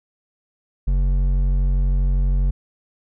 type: tone with hard clipping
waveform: triangle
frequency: 46.25 Hz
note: F#1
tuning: in tune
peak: -17 dBFS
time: 0.87-2.51 s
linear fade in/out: 10 ms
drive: 11 dB
effects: none